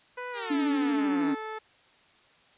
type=tone with pitch glide; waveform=15% pulse; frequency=495.3 to 436.2 Hz; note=B4 to A4; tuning=+5 to -15 cents; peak=-28 dBFS; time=0.17-1.59 s; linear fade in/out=10 ms; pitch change=-220 cents; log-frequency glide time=0.31-0.52 s
type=exponential sweep; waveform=5% pulse; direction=down; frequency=421.6 to 146.2 Hz; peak=-25 dBFS; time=0.33-1.36 s; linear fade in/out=50 ms
type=tone with vibrato; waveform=sine; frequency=284 Hz; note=C#4; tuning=42 cents sharp; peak=-24 dBFS; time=0.5-1.35 s; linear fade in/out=10 ms; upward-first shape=triangle; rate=13 Hz; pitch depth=65 cents each way
effects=white hiss -60 dBFS RMS until 2.57 s + resampled to 8000 Hz